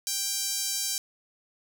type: tone with high-pass filter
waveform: sawtooth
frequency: 787 Hz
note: G5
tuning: 7 cents sharp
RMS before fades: -30 dBFS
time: 0.07-0.98 s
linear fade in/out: 0 ms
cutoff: 5800 Hz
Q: 1.6
effects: none